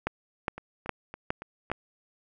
two click trains, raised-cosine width 0.5 ms, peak -24 / -12 dBFS, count 5 / 5, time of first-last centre 0.58-1.7 / 0.07-1.716 s, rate 3.57 / 2.43 Hz, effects none

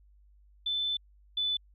sine tone pair in turn, 3520 / 3494 Hz, A7 / A7, 0 / -13 cents, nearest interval unison, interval 13 cents, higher first, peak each -28 / -27 dBFS, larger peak second, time 0.66-0.97 / 1.37-1.57 s, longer first, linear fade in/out 5 ms, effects added 50 Hz sine -57 dBFS peak until 1.74 s

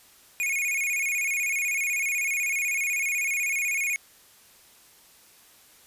square tone with vibrato, 2315 Hz, D7, 25 cents flat, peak -25 dBFS, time 0.4-3.96 s, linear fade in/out 0 ms, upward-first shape square, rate 16 Hz, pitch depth 99 cents each way, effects white hiss -55 dBFS RMS until 5.86 s + resampled to 32000 Hz

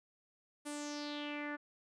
sawtooth tone with low-pass filter sweep, 293.7 Hz, D4, in tune, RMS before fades -42 dBFS, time 0.65-1.57 s, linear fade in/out 20 ms, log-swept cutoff 9900 to 1600 Hz, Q 4.3, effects none

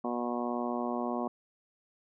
harmonic tone, 121 Hz, B2, 35 cents flat, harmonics 2 / 3 / 4 / 5 / 6 / 7 / 8 / 9, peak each -34 / -38 / -42 / -39 / -38 / -44 / -42 / -41 dBFS, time 0.04-1.28 s, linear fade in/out 5 ms, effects none

